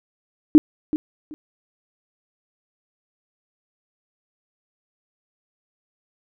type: tone with echo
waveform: sine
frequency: 304.9 Hz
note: D#4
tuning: 35 cents flat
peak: -5 dBFS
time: 0.55-0.58 s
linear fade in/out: 0 ms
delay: 380 ms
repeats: 2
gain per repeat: -14 dB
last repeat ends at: 1.34 s
effects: none